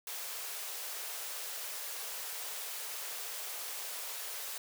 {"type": "high-pass noise", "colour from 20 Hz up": "white", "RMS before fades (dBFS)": -41, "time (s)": [0.07, 4.58], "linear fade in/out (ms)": 2, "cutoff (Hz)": 400, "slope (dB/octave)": 96, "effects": []}